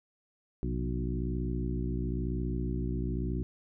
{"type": "harmonic tone with a mistuned harmonic", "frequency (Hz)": 61, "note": "B1", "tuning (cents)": -21, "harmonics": [1, 2, 3, 4, 5, 6], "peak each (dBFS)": [-33, -36, -38, -39, -40, -41], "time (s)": [0.63, 3.43], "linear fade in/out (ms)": 0, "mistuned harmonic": 2, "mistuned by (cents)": 92, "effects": []}